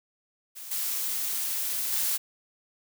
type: noise with level steps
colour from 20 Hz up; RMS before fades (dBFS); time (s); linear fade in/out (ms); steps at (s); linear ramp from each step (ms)
blue; -41 / -30 / -27; 0.55-2.18; 20; 0.71 / 1.92; 5
effects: none